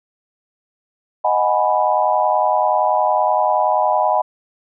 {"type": "chord", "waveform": "sine", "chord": "G# minor seventh", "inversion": "second", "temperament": "equal", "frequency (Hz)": [622.3, 740, 830.6, 987.8], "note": ["D#5", "F#5", "G#5", "B5"], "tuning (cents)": [0, 0, 0, 0], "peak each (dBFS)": -19, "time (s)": [1.24, 4.22], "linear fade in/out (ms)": 10, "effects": []}